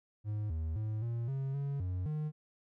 triangle tone with pitch steps, 105.7 / 79.7 / 108.1 / 117.2 / 135.3 / 140.2 / 91.2 / 152.5 Hz, G#2 / D#2 / A2 / A#2 / C#3 / C#3 / F#2 / D#3, +31 / +42 / -30 / +10 / -42 / +20 / -24 / -34 cents, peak -31 dBFS, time 0.24-2.32 s, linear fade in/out 50 ms, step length 260 ms, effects none

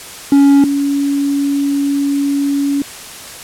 triangle / sine tone pair in turn, 280 / 281.5 Hz, C#4 / C#4, +18 / +27 cents, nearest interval unison, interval 9 cents, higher second, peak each -3 / -12 dBFS, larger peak first, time 0.32-0.64 / 0.64-2.82 s, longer second, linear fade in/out 2 ms, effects white hiss -31 dBFS RMS until 3.43 s + low-pass 11000 Hz 12 dB/octave

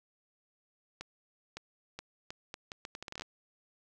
accelerating click train, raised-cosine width 0.2 ms, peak -24 dBFS, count 16, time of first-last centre 1.01-3.22 s, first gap 560 ms, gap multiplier 0.75, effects none

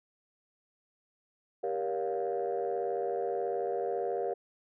sine chord, G half-diminished seventh, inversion none, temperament just, 392 / 470.4 / 564.5 / 705.6 Hz, G4 / Bb4 / Db5 / F5, 0 / +16 / +31 / +18 cents, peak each -34 / -33 / -37 / -35 dBFS, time 1.63-4.34 s, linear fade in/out 10 ms, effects tanh soft clip ceiling -23 dBFS

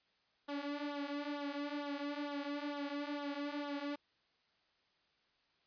sawtooth tone with flanger, 288.1 Hz, D4, 33 cents flat, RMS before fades -41 dBFS, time 0.48-3.96 s, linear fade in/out 10 ms, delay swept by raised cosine 0.41 to 4.81 ms, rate 2.2 Hz, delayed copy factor -0.75, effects white hiss -75 dBFS RMS until 5.66 s + resampled to 11025 Hz

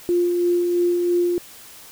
sine tone with tremolo, 350.4 Hz, F4, 6 cents sharp, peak -15 dBFS, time 0.09-1.38 s, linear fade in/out 0 ms, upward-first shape sine, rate 3 Hz, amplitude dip 30%, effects white hiss -43 dBFS RMS until 1.91 s

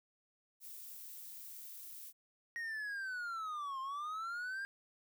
violet noise, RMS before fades -50 dBFS, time 0.6-2.13 s, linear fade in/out 50 ms
triangle linear two-way sweep, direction down then up, 1884 to 1046.5 to 1614 Hz, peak -37 dBFS, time 2.56-4.65 s, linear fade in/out 0 ms, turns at 3.8 s
effects none

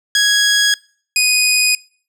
15% pulse tone pair in turn, 1661.2 / 2489 Hz, G#6 / D#7, 0 / 0 cents, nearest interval perfect fifth, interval 700 cents, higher second, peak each -4 dBFS, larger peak neither, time 0.15-0.74 / 1.16-1.75 s, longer neither, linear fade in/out 2 ms, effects noise-tail reverb RT60 0.5 s tail -25 dB re dry + low-pass 12000 Hz 12 dB/octave

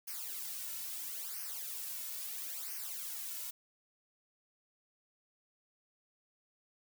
blue noise with flanger, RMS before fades -42 dBFS, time 0.07-3.51 s, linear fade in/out 10 ms, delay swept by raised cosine 0.26 to 2.56 ms, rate 0.75 Hz, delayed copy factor -0.85, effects none

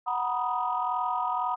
sine chord, B major seventh, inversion second, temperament equal with one note detuned, 740 / 945.9 / 987.8 / 1244.5 Hz, F#5 / A#5 / B5 / D#6, 0 / +25 / 0 / 0 cents, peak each -31 dBFS, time 0.06-1.56 s, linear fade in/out 20 ms, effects tanh soft clip ceiling -16 dBFS

